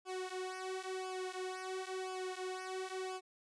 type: tone with flanger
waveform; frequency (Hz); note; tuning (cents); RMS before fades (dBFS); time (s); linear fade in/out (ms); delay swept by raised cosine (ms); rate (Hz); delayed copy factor
sawtooth; 373.2; F#4; +15; -42; 0.05-3.21; 50; 0.5 to 5.1; 0.97; -0.95
effects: resampled to 22050 Hz